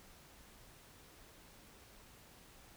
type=silence; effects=pink hiss -60 dBFS RMS until 2.76 s